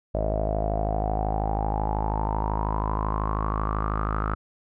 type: tone with low-pass filter sweep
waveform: sawtooth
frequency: 52.8 Hz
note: G#1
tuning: 29 cents sharp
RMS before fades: -26 dBFS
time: 0.14-4.35 s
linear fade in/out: 10 ms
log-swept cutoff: 620 to 1300 Hz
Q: 9.7
effects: none